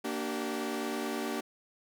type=chord; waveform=sawtooth; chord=G minor; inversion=first; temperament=equal with one note detuned; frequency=233.1 / 293.7 / 383.3 Hz; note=Bb3 / D4 / G4; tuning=0 / 0 / -39 cents; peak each=-33 dBFS; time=0.04-1.41 s; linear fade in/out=10 ms; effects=none